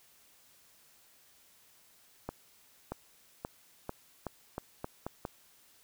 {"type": "accelerating click train", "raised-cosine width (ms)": 1, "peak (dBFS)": -22, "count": 9, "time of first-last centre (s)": [2.29, 5.251], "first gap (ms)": 630, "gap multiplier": 0.84, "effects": ["white hiss -63 dBFS RMS until 5.83 s"]}